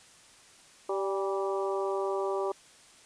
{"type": "harmonic tone with a mistuned harmonic", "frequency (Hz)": 194.5, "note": "G3", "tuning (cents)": -13, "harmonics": [2, 3, 4, 5, 6], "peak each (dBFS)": [-30, -35, -38, -38, -39], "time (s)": [0.89, 2.52], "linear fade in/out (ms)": 5, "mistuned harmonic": 4, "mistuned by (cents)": 41, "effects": ["white hiss -56 dBFS RMS until 3.05 s", "resampled to 22050 Hz"]}